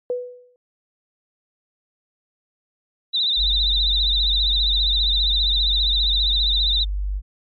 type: tone with exponential decay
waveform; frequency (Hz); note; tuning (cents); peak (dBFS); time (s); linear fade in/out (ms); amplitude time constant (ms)
sine; 493.9; B4; 0; -18; 0.1-0.56; 1; 100
type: tone with vibrato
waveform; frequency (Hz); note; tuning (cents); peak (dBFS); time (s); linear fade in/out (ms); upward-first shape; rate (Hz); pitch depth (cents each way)
sine; 3781; A#7; +24; -17; 3.13-6.85; 20; sine; 15; 96
type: tone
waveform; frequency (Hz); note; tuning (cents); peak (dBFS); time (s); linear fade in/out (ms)
sine; 48.9; G1; -4; -21; 3.36-7.22; 50
effects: MP3 32 kbps